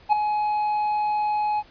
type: tone with ADSR envelope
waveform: triangle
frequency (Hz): 842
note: G#5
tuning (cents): +24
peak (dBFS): -10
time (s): 0.09-1.63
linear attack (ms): 36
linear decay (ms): 5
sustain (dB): -9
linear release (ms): 43
effects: pink hiss -52 dBFS RMS until 1.7 s + resampled to 11025 Hz